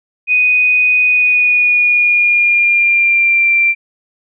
sine tone with pitch glide, 2489 to 2360 Hz, D#7 to D7, 0 to +8 cents, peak -8 dBFS, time 0.27-3.75 s, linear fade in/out 50 ms, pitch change -92 cents, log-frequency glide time 1.04-3.51 s, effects none

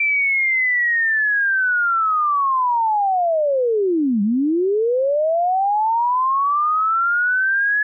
sine linear two-way sweep, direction down then up, 2349 to 196 to 1705 Hz, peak -15 dBFS, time 0-7.83 s, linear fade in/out 5 ms, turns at 4.22 s, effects none

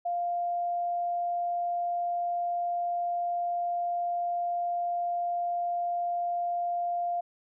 sine tone, 698.5 Hz, F5, in tune, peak -27 dBFS, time 0.05-7.21 s, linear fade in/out 10 ms, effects none

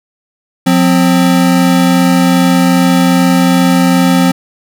square tone pair together, 179.08 / 261.6 Hz, F3 / C4, +44 / 0 cents, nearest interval perfect fifth, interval 656 cents, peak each -10 dBFS, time 0.66-4.32 s, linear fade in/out 10 ms, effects none

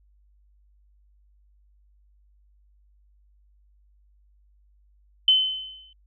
sine tone with exponential decay, 3052 Hz, G7, 47 cents flat, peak -12 dBFS, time 5.28-5.93 s, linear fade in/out 2 ms, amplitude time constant 140 ms, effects added 50 Hz sine -57 dBFS peak until 6.06 s

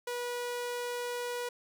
sawtooth tone, 486.1 Hz, B4, 28 cents flat, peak -30 dBFS, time 0.07-1.49 s, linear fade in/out 5 ms, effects none

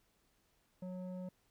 square tone with low-pass filter, 183.1 Hz, F#3, 18 cents flat, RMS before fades -44 dBFS, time 0.82-1.29 s, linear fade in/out 5 ms, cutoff 570 Hz, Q 1.5, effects pink hiss -75 dBFS RMS until 1.5 s

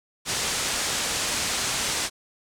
white low-pass noise, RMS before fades -27 dBFS, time 0.25-2.1 s, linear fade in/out 50 ms, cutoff 8500 Hz, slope 24 dB/octave, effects none

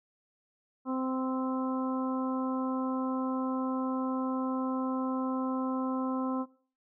harmonic tone with a mistuned harmonic, 260 Hz, C4, 11 cents flat, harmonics 1 / 2 / 3 / 4 / 5, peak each -30 / -39 / -42 / -39 / -42 dBFS, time 0.85-6.46 s, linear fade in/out 50 ms, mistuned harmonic 5, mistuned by +16 cents, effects noise-tail reverb RT60 0.4 s tail -17 dB re dry

